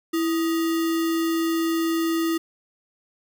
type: tone with sample-and-hold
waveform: sine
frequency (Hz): 329.6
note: E4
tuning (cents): 0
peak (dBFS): -20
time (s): 0.13-2.38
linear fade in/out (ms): 10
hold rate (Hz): 1575
effects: none